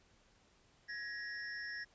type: ring-modulated tone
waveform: square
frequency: 1780 Hz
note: A6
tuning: 20 cents sharp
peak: -39 dBFS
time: 0.88-1.85 s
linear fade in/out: 20 ms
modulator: 112 Hz
effects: pink hiss -69 dBFS RMS until 1.94 s + resampled to 16000 Hz